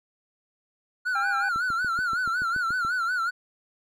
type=tone with vibrato; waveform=triangle; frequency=1420 Hz; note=F6; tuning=28 cents sharp; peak=-22 dBFS; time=1.05-3.31 s; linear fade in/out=20 ms; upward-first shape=sine; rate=5.4 Hz; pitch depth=110 cents each way
type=harmonic tone; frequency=800 Hz; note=G5; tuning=35 cents sharp; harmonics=1 / 2 / 3; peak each=-30 / -33 / -42 dBFS; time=1.15-1.49 s; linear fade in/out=5 ms
type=click train; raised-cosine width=3 ms; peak=-27 dBFS; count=10; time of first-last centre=1.56-2.849 s; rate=6.98 Hz
effects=none